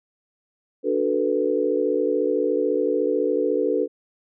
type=chord; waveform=sine; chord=B minor seventh; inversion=first; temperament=equal; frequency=293.7 / 370 / 440 / 493.9 Hz; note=D4 / F#4 / A4 / B4; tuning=0 / 0 / 0 / 0 cents; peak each=-26 / -26 / -23 / -24 dBFS; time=0.83-3.88 s; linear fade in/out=50 ms; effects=none